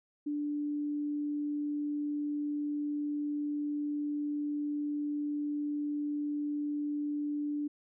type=tone; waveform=sine; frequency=293.7 Hz; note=D4; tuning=in tune; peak=-31 dBFS; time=0.26-7.68 s; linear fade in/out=10 ms; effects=none